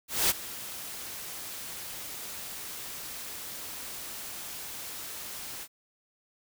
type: noise with ADSR envelope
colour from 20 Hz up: white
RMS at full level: -23 dBFS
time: 0.08-5.68 s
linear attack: 220 ms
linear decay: 23 ms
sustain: -17 dB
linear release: 57 ms
effects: none